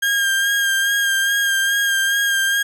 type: tone with vibrato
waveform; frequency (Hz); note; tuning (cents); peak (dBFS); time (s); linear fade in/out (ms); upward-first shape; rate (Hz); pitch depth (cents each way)
35% pulse; 1609; G6; +45; -14; 0.02-2.63; 10; sine; 2.4; 26
effects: none